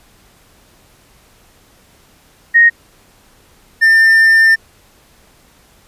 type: tone pair in turn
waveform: sine / triangle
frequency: 1864.7 / 1797.5 Hz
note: A#6 / A6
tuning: 0 / +36 cents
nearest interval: minor second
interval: 64 cents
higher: first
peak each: -4 dBFS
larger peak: neither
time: 2.54-2.7 / 3.81-4.56 s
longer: second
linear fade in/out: 20 ms
effects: pink hiss -49 dBFS RMS until 5.87 s + resampled to 32000 Hz